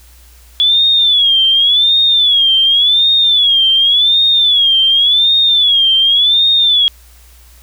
sine tone with vibrato, 3407 Hz, G#7, 44 cents sharp, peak -7 dBFS, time 0.6-6.88 s, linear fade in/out 0 ms, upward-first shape sine, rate 0.89 Hz, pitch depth 140 cents each way, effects added 60 Hz sine -40 dBFS peak until 7.62 s + white hiss -46 dBFS RMS until 7.62 s

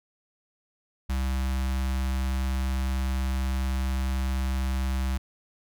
square tone with notch filter, 65.41 Hz, C2, in tune, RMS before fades -27 dBFS, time 1.09-5.18 s, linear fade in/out 10 ms, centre 440 Hz, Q 0.96, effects none

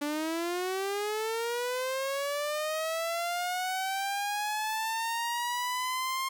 sawtooth linear sweep, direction up, 288.1 to 1066 Hz, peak -26 dBFS, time 0.01-6.29 s, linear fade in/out 10 ms, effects 11-bit

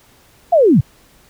sine linear sweep, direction down, 725 to 98.6 Hz, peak -7 dBFS, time 0.52-0.81 s, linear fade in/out 10 ms, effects pink hiss -50 dBFS RMS until 1.29 s

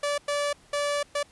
sawtooth tone bursts at uneven times, 579 Hz, D5, 25 cents flat, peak -21 dBFS, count 4, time 0.03-0.18 / 0.28-0.53 / 0.73-1.03 / 1.15-1.23 s, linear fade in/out 5 ms, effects pink hiss -57 dBFS RMS until 1.31 s + resampled to 24000 Hz

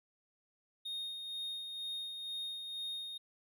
triangle tone with tremolo, 3704 Hz, A#7, 12 cents flat, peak -36 dBFS, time 0.85-3.18 s, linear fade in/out 10 ms, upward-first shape sine, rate 2.1 Hz, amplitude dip 40%, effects none

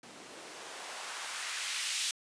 blue noise with band-pass filter sweep, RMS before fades -39 dBFS, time 0.03-2.11 s, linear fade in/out 2 ms, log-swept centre 230 to 3400 Hz, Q 1, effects resampled to 22050 Hz

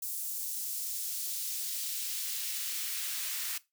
white noise with high-pass filter sweep, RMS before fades -36 dBFS, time 0.02-3.58 s, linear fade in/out 5 ms, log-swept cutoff 8300 to 1600 Hz, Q 0.8, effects noise-tail reverb RT60 0.2 s tail -18 dB re dry

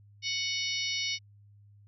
harmonic tone with a mistuned harmonic, 740 Hz, F#5, in tune, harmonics 3 / 4 / 5 / 6 / 7 / 8, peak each -35 / -36 / -37 / -38 / -38 / -39 dBFS, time 0.22-1.19 s, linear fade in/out 50 ms, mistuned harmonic 8, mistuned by -63 cents, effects added 102 Hz sine -54 dBFS peak until 1.87 s

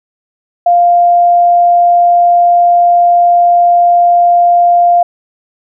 sine tone, 698.5 Hz, F5, in tune, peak -4 dBFS, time 0.66-5.03 s, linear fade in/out 5 ms, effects none

